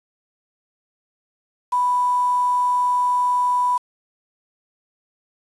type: tone with quantisation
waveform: sine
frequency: 987.8 Hz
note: B5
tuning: in tune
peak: -16 dBFS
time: 1.72-3.78 s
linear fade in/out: 10 ms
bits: 6
effects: resampled to 24000 Hz